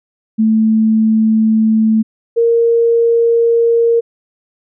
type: tone pair in turn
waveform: sine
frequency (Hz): 220 / 464.7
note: A3 / A#4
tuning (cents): 0 / -5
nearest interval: octave + minor second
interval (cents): 1295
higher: second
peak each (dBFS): -8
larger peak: neither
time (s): 0.38-2.03 / 2.36-4.01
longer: neither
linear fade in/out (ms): 20
effects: none